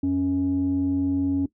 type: tone pair together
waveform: sine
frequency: 87.37 / 277.2 Hz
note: F2 / C#4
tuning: +1 / 0 cents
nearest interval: octave + minor sixth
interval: 1999 cents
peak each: -29 / -19 dBFS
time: 0.03-1.46 s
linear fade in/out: 5 ms
effects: noise-tail reverb RT60 0.1 s tail -17 dB re dry + tanh soft clip ceiling -16 dBFS